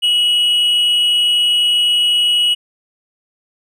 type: tone with amplitude modulation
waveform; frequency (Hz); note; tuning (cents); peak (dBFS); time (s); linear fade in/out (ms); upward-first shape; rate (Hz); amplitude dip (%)
triangle; 2918; F#7; -25; -8; 0.02-2.55; 20; sine; 293; 35
effects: none